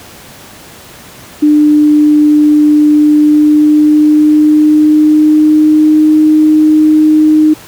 sine tone with pitch glide, 299.3 to 308.2 Hz, D4 to D#4, +33 to -16 cents, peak -3 dBFS, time 1.42-7.54 s, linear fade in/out 10 ms, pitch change +51 cents, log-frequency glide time 2.98-6.2 s, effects pink hiss -33 dBFS RMS until 7.67 s + high-pass 80 Hz 12 dB/octave

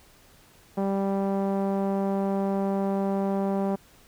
sawtooth tone with low-pass filter, 196 Hz, G3, in tune, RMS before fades -26 dBFS, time 0.77-3.76 s, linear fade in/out 10 ms, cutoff 770 Hz, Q 1.6, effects pink hiss -56 dBFS RMS until 4.07 s

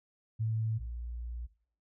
sine tone pair in turn, 111 / 59.07 Hz, A2 / A#1, +16 / +24 cents, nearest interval major seventh, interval 1092 cents, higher first, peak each -29 / -37 dBFS, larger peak first, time 0.39-0.79 / 0.79-1.47 s, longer second, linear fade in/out 20 ms, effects noise-tail reverb RT60 0.5 s tail -17 dB re dry

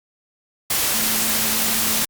sine tone in noise, 220.9 Hz, A3, 7 cents sharp, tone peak -31 dBFS, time 0.94-2.03 s, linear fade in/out 5 ms, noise white, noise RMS -20 dBFS, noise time 0.7-2.05 s, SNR -14 dB, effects Opus 48 kbps

